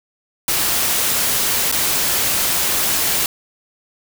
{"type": "noise with dropouts", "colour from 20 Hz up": "white", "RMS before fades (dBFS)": -18, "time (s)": [0.48, 3.26], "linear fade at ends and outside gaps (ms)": 1, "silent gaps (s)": [1.715, 1.724], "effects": []}